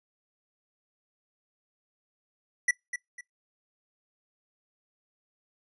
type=tone with echo; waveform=square; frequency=1956 Hz; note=B6; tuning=17 cents flat; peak=-21 dBFS; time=2.68-2.71 s; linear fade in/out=5 ms; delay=250 ms; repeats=2; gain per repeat=-10 dB; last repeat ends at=3.21 s; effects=noise-tail reverb RT60 0.2 s tail -26 dB re dry + resampled to 24000 Hz